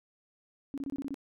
sine tone bursts, 276.5 Hz, C#4, 4 cents flat, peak -33 dBFS, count 7, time 0.74-1.143 s, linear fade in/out 0 ms, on 37 ms, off 24 ms, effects none

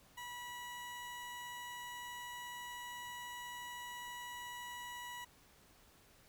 20% pulse tone, 974 Hz, B5, 24 cents flat, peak -40 dBFS, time 0.17-5.25 s, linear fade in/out 10 ms, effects pink hiss -65 dBFS RMS until 6.28 s

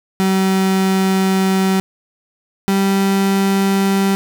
35% pulse tone pair in turn, 190.6 / 195.28 Hz, G3 / G3, -48 / -6 cents, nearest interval unison, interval 42 cents, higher second, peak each -11 dBFS, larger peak neither, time 0.2-1.8 / 2.68-4.15 s, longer first, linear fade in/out 0 ms, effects none

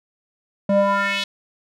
square tone with band-pass filter sweep, 198.8 Hz, G3, 25 cents sharp, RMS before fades -19 dBFS, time 0.69-1.24 s, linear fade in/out 5 ms, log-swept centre 410 to 3700 Hz, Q 2.8, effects none

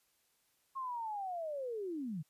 sine linear sweep, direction down, 1085 to 140.7 Hz, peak -37 dBFS, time 0.75-2.23 s, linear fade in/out 20 ms, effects white hiss -75 dBFS RMS until 2.29 s + resampled to 32000 Hz

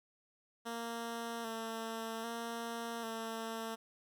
10% pulse tone with vibrato, 228.6 Hz, A#3, 34 cents flat, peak -31 dBFS, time 0.65-3.76 s, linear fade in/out 20 ms, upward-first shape square, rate 0.63 Hz, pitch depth 25 cents each way, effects none

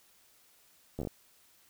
slowing click train, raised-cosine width 2 ms, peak -23 dBFS, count 6, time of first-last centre 0.99-1.073 s, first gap 12 ms, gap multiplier 1.16, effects white hiss -64 dBFS RMS until 1.69 s

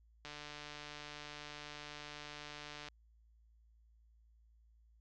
click train, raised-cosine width 0.2 ms, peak -30 dBFS, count 391, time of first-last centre 0.25-2.885 s, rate 148 Hz, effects added 56 Hz sine -64 dBFS peak until 5 s + low-pass 6000 Hz 12 dB/octave

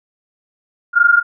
sine tone pair together, 1398.4 / 1422 Hz, F6 / F6, +2 / +31 cents, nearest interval unison, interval 29 cents, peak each -11 dBFS, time 0.93-1.23 s, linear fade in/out 50 ms, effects none

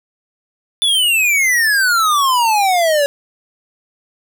square exponential sweep, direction down, 3520 to 558 Hz, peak -12 dBFS, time 0.82-3.06 s, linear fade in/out 0 ms, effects none

